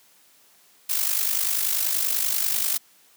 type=noise with amplitude modulation; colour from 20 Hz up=blue; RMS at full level=-21 dBFS; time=0.89-2.78 s; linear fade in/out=10 ms; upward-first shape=sine; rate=50.3 Hz; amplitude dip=65%; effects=white hiss -57 dBFS RMS until 3.16 s + high-pass 150 Hz 12 dB/octave